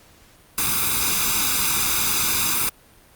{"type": "noise with comb filter", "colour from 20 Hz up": "white", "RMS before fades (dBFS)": -21, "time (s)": [0.58, 2.69], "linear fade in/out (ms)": 0, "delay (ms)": 0.81, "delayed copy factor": 0.7, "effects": ["pink hiss -52 dBFS RMS until 3.15 s", "Opus 48 kbps"]}